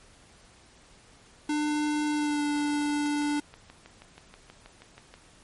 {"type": "tone with pitch glide", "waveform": "square", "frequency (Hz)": [299.1, 293.5], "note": ["D4", "D4"], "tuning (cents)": [32, -1], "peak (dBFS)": -26, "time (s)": [1.49, 3.4], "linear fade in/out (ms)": 5, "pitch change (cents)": -33, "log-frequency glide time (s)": [2.13, 2.42]}
{"type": "click train", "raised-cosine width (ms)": 0.3, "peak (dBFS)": -30, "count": 14, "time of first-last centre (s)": [3.06, 5.14], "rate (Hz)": 6.25}
{"effects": ["pink hiss -56 dBFS RMS until 5.43 s", "MP3 48 kbps"]}